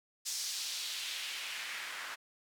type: noise with band-pass filter sweep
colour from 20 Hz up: white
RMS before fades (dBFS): -40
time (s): 0.25-2.16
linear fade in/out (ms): 20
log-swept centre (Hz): 6000 to 1500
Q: 1.6
effects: none